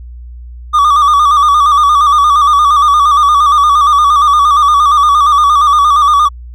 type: tone with vibrato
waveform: triangle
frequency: 1174.7 Hz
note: D6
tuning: in tune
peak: -3 dBFS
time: 0.73-6.29 s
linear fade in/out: 20 ms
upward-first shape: square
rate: 8.6 Hz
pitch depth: 59 cents each way
effects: added 60 Hz sine -26 dBFS peak until 6.54 s